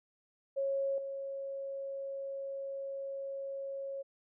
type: tone with level steps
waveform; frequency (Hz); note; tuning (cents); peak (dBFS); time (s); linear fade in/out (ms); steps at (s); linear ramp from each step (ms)
sine; 548; C#5; -20; -30 / -37; 0.56-4.03; 20; 0.98; 2
effects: none